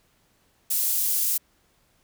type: high-pass noise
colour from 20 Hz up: pink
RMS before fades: -24 dBFS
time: 0.7-1.38 s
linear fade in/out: 10 ms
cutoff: 11000 Hz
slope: 12 dB/octave
effects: pink hiss -65 dBFS RMS until 2.03 s